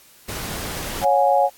pink noise, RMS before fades -29 dBFS, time 0.28-1.05 s, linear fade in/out 10 ms
sine chord, C# suspended fourth, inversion none, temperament equal with one note detuned, 554.4 / 723.5 / 830.6 Hz, C#5 / F#5 / G#5, 0 / -39 / 0 cents, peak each -18 dBFS, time 1.01-1.5 s, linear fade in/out 50 ms
effects white hiss -50 dBFS RMS until 1.57 s + AAC 64 kbps

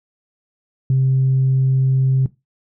sine tone, 132.2 Hz, C3, 18 cents sharp, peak -11 dBFS, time 0.9-2.26 s, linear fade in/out 2 ms, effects noise-tail reverb RT60 0.2 s tail -18 dB re dry + tanh soft clip ceiling -9 dBFS

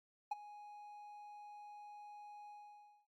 triangle tone with ADSR envelope, 830.6 Hz, G#5, in tune, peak -31 dBFS, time 0.31-3.07 s, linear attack 8 ms, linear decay 21 ms, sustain -18 dB, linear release 580 ms, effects MP3 64 kbps

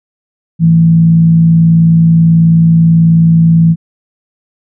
sine tone with frequency modulation, 164.9 Hz, E3, 1 cent sharp, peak -3 dBFS, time 0.59-3.76 s, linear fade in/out 50 ms, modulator 58.5 Hz, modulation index 0.26, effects none

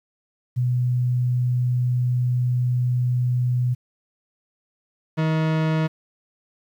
sine / 40% pulse tone pair in turn, 124 / 158.23 Hz, B2 / D#3, +7 / +29 cents, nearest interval major third, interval 422 cents, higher second, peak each -18 dBFS, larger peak neither, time 0.56-3.75 / 5.17-5.88 s, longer first, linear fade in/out 20 ms, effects low-pass 3000 Hz 12 dB/octave + 9-bit

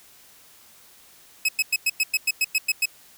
sawtooth tone bursts, 2562 Hz, E7, 50 cents flat, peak -15 dBFS, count 11, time 1.45-2.857 s, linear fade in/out 5 ms, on 37 ms, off 100 ms, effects white hiss -52 dBFS RMS until 3.17 s

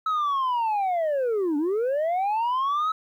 sine linear two-way sweep, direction down then up, 1298 to 282.4 to 1298 Hz, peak -19 dBFS, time 0.06-2.92 s, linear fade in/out 5 ms, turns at 1.57 s, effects tanh soft clip ceiling -21 dBFS + 10-bit

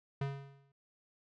square tone with exponential decay, 138.59 Hz, C#3, in tune, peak -32 dBFS, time 0.21-0.72 s, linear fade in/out 5 ms, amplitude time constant 110 ms, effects low-pass 3000 Hz 12 dB/octave

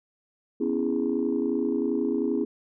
sine chord, C# minor seventh, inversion third, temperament equal with one note detuned, 246.9 / 277.2 / 329.6 / 412.4 Hz, B3 / C#4 / E4 / G#4, 0 / 0 / 0 / -12 cents, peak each -28 dBFS, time 0.6-2.45 s, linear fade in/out 10 ms, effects tanh soft clip ceiling -15 dBFS

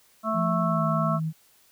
harmonic tone, 220 Hz, A3, in tune, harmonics 1 / 3 / 5 / 6, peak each -29 / -29 / -29 / -29 dBFS, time 0.23-1.2 s, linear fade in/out 50 ms
sine tone with pitch glide, 171.8 to 159.37 Hz, F3 to D#3, -28 to +42 cents, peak -25 dBFS, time 0.33-1.33 s, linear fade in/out 50 ms, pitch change -130 cents, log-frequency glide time 0.6-0.84 s
effects white hiss -60 dBFS RMS until 1.71 s

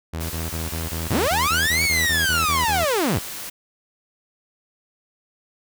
sawtooth tone bursts, 81.4 Hz, E2, 21 cents flat, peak -22 dBFS, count 14, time 0.13-2.848 s, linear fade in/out 10 ms, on 170 ms, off 26 ms
white noise, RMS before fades -33 dBFS, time 0.2-3.5 s, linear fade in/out 10 ms
sawtooth linear two-way sweep, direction up then down, 61.1 to 2268 to 61.1 Hz, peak -15 dBFS, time 1.1-3.19 s, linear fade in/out 10 ms, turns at 1.83 s
effects none

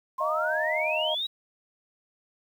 sine exponential sweep, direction up, 1033 to 3900 Hz, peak -27 dBFS, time 0.18-1.27 s, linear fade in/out 10 ms
sine chord, Eb suspended second, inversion none, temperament equal, 622.3 / 698.5 / 932.3 Hz, Eb5 / F5 / Bb5, 0 / 0 / 0 cents, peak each -28 / -34 / -34 dBFS, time 0.2-1.15 s, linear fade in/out 10 ms
effects 9-bit

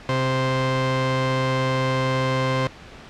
sawtooth tone pair together, 130.75 / 523 Hz, C3 / C5, -1 / -1 cents, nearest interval 2 octaves, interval 2400 cents, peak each -18 dBFS, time 0.09-2.67 s, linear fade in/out 0 ms, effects pink hiss -42 dBFS RMS until 3.09 s + low-pass 4000 Hz 12 dB/octave

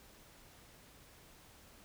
silence, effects pink hiss -60 dBFS RMS until 1.84 s

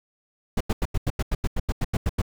brown noise bursts, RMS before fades -22 dBFS, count 14, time 0.57-2.218 s, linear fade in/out 5 ms, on 36 ms, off 88 ms, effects none

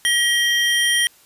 square tone pair together, 1904 / 3173 Hz, A#6 / G7, +36 / +20 cents, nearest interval major sixth, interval 884 cents, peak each -19 dBFS, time 0.05-1.07 s, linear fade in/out 0 ms, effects white hiss -52 dBFS RMS until 1.25 s + resampled to 32000 Hz

